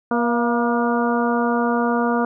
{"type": "harmonic tone with a mistuned harmonic", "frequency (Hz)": 238.3, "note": "A#3", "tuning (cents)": 38, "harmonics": [1, 2, 3, 4, 5, 6], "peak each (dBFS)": [-20, -23, -25, -26, -27, -28], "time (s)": [0.11, 2.25], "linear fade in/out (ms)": 2, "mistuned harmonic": 3, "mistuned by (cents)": -40, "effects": []}